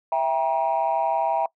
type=chord; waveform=sine; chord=E diminished; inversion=none; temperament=just; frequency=659.3 / 791.1 / 949.3 Hz; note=E5 / G5 / Bb5; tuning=0 / +16 / +31 cents; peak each=-23 dBFS; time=0.12-1.46 s; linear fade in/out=2 ms; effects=noise-tail reverb RT60 0.1 s tail -23 dB re dry + tanh soft clip ceiling -14 dBFS